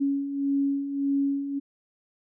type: beating tone pair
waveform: sine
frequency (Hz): 277.2 / 278.9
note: C#4 / C#4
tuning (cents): 0 / +11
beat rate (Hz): 1.7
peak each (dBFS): -31 / -24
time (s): 0-1.6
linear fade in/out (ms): 20
effects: none